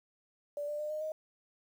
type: tone with pitch steps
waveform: sine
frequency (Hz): 582 / 592.2 / 602.5 / 613.1 / 623.8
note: D5 / D5 / D5 / D#5 / D#5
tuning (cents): -16 / +14 / +44 / -26 / +4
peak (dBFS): -34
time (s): 0.57-1.12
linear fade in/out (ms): 2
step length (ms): 110
effects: 10-bit